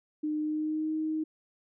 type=tone with pitch glide; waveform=sine; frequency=304.3 to 313 Hz; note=D#4 to D#4; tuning=-38 to +10 cents; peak=-28 dBFS; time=0.23-1.24 s; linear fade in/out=10 ms; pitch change=+48 cents; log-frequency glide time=0.38-0.93 s; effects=none